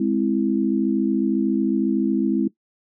sine chord, Ab augmented, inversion none, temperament equal, 207.7 / 261.6 / 329.6 Hz, Ab3 / C4 / E4, 0 / 0 / 0 cents, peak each -22 dBFS, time 0-2.48 s, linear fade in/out 5 ms, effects noise-tail reverb RT60 0.1 s tail -18 dB re dry

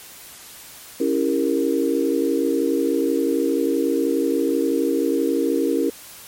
sine chord, C# diminished seventh, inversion none, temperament equal with one note detuned, 277.2 / 329.6 / 400 / 466.2 Hz, C#4 / E4 / G4 / Bb4, 0 / 0 / +35 / 0 cents, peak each -22 / -22 / -25 / -23 dBFS, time 1-5.9 s, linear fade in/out 5 ms, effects white hiss -41 dBFS RMS until 6.27 s + MP3 64 kbps

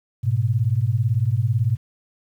sine beating tone pair, 105.2 / 123.2 Hz, G#2 / B2, +23 / -4 cents, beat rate 18 Hz, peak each -20 / -20 dBFS, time 0.23-1.77 s, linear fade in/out 20 ms, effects 9-bit

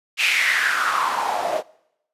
white noise with band-pass filter sweep, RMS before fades -21 dBFS, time 0.17-1.63 s, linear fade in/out 50 ms, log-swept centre 2700 to 580 Hz, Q 5.5, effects noise-tail reverb RT60 0.8 s tail -23 dB re dry + resampled to 32000 Hz

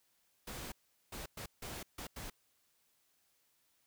pink noise bursts at uneven times, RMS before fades -45 dBFS, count 6, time 0.47-0.72 / 1.12-1.26 / 1.37-1.46 / 1.62-1.83 / 1.98-2.07 / 2.16-2.3 s, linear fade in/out 5 ms, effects white hiss -75 dBFS RMS until 3.86 s

